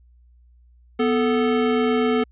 square tone pair together, 246.9 / 438.8 Hz, B3 / A4, 0 / -5 cents, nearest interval minor seventh, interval 995 cents, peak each -21 dBFS, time 0.99-2.24 s, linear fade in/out 10 ms, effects added 60 Hz sine -50 dBFS peak until 2.31 s + resampled to 8000 Hz

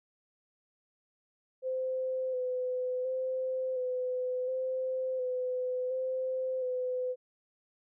sine tone with vibrato, 511 Hz, C5, 41 cents flat, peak -30 dBFS, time 1.62-7.16 s, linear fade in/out 50 ms, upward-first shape square, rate 0.7 Hz, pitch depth 21 cents each way, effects none

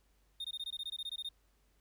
triangle tone bursts, 3673 Hz, A#7, 26 cents flat, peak -36 dBFS, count 14, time 0.4-1.29 s, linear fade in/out 5 ms, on 45 ms, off 20 ms, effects added 50 Hz sine -69 dBFS peak until 1.8 s + pink hiss -75 dBFS RMS until 1.8 s

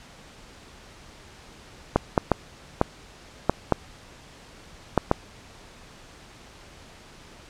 clicks, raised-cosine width 1 ms, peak -3 dBFS, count 8, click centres 1.96 / 2.178 / 2.317 / 2.814 / 3.496 / 3.723 / 4.977 / 5.114 s, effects pink hiss -48 dBFS RMS until 7.49 s + low-pass 7000 Hz 12 dB/octave

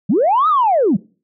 sine linear two-way sweep, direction up then down, 155.56 to 1300 to 155.56 Hz, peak -10 dBFS, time 0.09-0.97 s, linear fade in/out 10 ms, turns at 0.48 s, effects noise-tail reverb RT60 0.4 s tail -25 dB re dry + tanh soft clip ceiling -6 dBFS

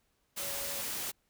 sine tone in noise, 560 Hz, C#5, 18 cents sharp, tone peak -45 dBFS, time 0.38-0.82 s, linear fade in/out 20 ms, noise white, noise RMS -37 dBFS, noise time 0.36-1.12 s, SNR -11 dB, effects pink hiss -75 dBFS RMS until 1.29 s

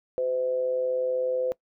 sine tone with amplitude modulation, 510 Hz, C5, 44 cents flat, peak -21 dBFS, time 0.18-1.52 s, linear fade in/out 0 ms, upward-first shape sine, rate 136 Hz, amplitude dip 55%, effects noise-tail reverb RT60 0.1 s tail -22 dB re dry

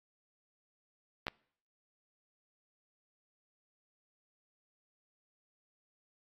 clicks, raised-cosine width 0.3 ms, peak -19 dBFS, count 2, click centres 1.268 / 1.282 s, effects noise-tail reverb RT60 0.6 s tail -26 dB re dry + AAC 32 kbps

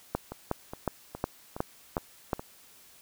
two click trains, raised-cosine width 1 ms, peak -23 / -13 dBFS, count 6 / 7, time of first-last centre 0.32-2.395 / 0.15-2.332 s, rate 2.41 / 2.75 Hz, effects white hiss -56 dBFS RMS until 3.01 s

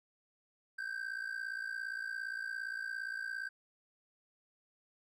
triangle ring-modulated tone, 1568 Hz, G6, in tune, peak -33 dBFS, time 0.78-3.49 s, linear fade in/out 10 ms, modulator 28.7 Hz, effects none

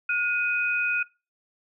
sine tone pair together, 1434.7 / 2500 Hz, F6 / D#7, +46 / +8 cents, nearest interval minor seventh, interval 962 cents, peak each -25 dBFS, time 0.09-1.03 s, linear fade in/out 5 ms, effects noise-tail reverb RT60 0.3 s tail -23 dB re dry

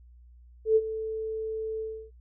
sine tone with ADSR envelope, 440 Hz, A4, in tune, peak -15 dBFS, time 0.65-2.11 s, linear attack 110 ms, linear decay 45 ms, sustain -14 dB, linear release 310 ms, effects noise-tail reverb RT60 0.1 s tail -22 dB re dry + added 60 Hz sine -50 dBFS peak until 2.2 s

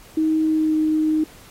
sine tone with pitch glide, 315.1 to 311.1 Hz, D#4 to D#4, +22 to 0 cents, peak -16 dBFS, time 0.17-1.24 s, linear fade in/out 5 ms, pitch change -22 cents, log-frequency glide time 0.43-0.76 s, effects pink hiss -47 dBFS RMS until 1.5 s + AAC 48 kbps

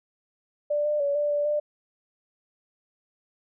sine tone with pitch steps, 589 / 597 / 568 / 588 / 584 / 595 Hz, D5 / D5 / C#5 / D5 / D5 / D5, +5 / +28 / +42 / +2 / -10 / +22 cents, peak -22 dBFS, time 0.7-1.6 s, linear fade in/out 10 ms, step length 150 ms, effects none

